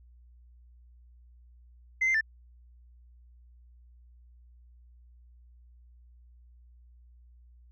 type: tone with pitch steps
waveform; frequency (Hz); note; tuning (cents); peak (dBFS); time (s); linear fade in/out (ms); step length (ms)
sine; 2062 / 2085 / 1772; C7 / C7 / A6; -26 / -7 / +12; -21; 2.01-2.211; 10; 67
effects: tanh soft clip ceiling -21 dBFS + added 60 Hz sine -53 dBFS peak until 7.71 s